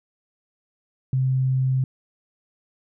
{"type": "tone", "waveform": "sine", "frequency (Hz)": 130.81, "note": "C3", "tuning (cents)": 0, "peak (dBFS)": -18, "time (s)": [1.13, 1.84], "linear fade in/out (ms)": 2, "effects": []}